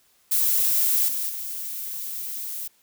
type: noise with level steps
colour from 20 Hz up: violet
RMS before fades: -21 / -27 / -32 dBFS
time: 0.31-2.68 s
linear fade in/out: 10 ms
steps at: 1.08 / 1.29 s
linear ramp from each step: 5 ms
effects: white hiss -62 dBFS RMS until 2.82 s